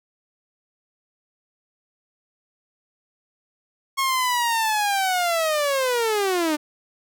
sawtooth linear sweep, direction down, 1092 to 293.7 Hz, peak -16 dBFS, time 3.97-6.57 s, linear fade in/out 20 ms, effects none

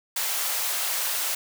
white high-pass noise, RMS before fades -27 dBFS, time 0.16-1.35 s, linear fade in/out 5 ms, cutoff 530 Hz, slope 24 dB/octave, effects none

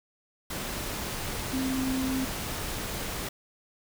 sine tone in noise, 262.2 Hz, C4, 4 cents sharp, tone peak -27 dBFS, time 1.53-2.25 s, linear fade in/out 5 ms, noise pink, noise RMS -34 dBFS, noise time 0.5-3.29 s, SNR +4 dB, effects none

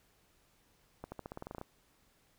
accelerating click train, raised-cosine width 1 ms, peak -28 dBFS, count 12, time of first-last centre 1.04-1.614 s, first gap 80 ms, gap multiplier 0.91, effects pink hiss -70 dBFS RMS until 2.38 s

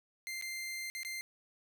sawtooth tone with dropouts, 2091 Hz, C7, 2 cents flat, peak -35 dBFS, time 0.27-1.21 s, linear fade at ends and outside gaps 0 ms, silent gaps 0.413-0.423 / 0.9-0.95 / 1.032-1.049 s, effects none

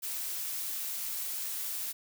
blue noise, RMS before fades -36 dBFS, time 0.02-1.93 s, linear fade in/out 20 ms, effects none

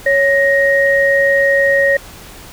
sine tone pair together, 554.4 / 1873.4 Hz, C#5 / A#6, 0 / +8 cents, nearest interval octave + major sixth, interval 2108 cents, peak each -12 dBFS, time 0.06-1.97 s, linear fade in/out 5 ms, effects pink hiss -36 dBFS RMS until 2.52 s

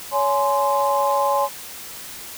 sine tone cluster, 561 / 839 / 1041 Hz, C#5 / G#5 / C6, +21 / +17 / -9 cents, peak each -21 dBFS, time 0.11-1.49 s, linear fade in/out 50 ms, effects white hiss -36 dBFS RMS until 2.37 s

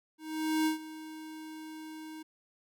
square tone with ADSR envelope, 313.7 Hz, D#4, 14 cents sharp, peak -26 dBFS, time 0.18-2.23 s, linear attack 480 ms, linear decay 120 ms, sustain -17 dB, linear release 11 ms, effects none

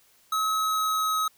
square tone with pitch glide, 1283 to 1274.1 Hz, E6 to D#6, -47 to +41 cents, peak -24 dBFS, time 0.32-1.28 s, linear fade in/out 5 ms, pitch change -12 cents, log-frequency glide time 0.53-1.17 s, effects white hiss -61 dBFS RMS until 1.37 s

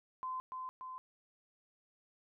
sine tone with echo, 1029 Hz, C6, 29 cents flat, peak -37 dBFS, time 0.23-0.4 s, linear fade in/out 0 ms, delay 290 ms, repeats 2, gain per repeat -3 dB, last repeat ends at 0.98 s, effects none

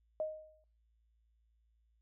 sine tone with exponential decay, 622.3 Hz, D#5, in tune, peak -31 dBFS, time 0.2-0.64 s, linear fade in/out 1 ms, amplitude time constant 95 ms, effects noise-tail reverb RT60 0.4 s tail -23 dB re dry + added 56 Hz sine -70 dBFS peak until 2.01 s

